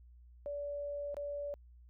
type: tone with dropouts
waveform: sine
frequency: 576 Hz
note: D5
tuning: 34 cents flat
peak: -37 dBFS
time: 0.46-1.54 s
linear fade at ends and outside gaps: 0 ms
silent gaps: 1.144-1.168 s
effects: added 60 Hz sine -55 dBFS peak until 1.89 s